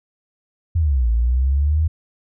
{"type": "exponential two-way sweep", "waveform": "sine", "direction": "down then up", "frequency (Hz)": [87.31, 55.7, 81.2], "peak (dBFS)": -14, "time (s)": [0.75, 1.88], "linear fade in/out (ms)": 10, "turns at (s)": 1.1, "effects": []}